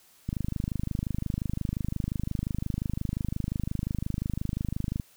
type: click train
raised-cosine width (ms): 5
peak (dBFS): -17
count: 122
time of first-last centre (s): 0.29-4.998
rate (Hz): 25.7
effects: white hiss -59 dBFS RMS until 5.16 s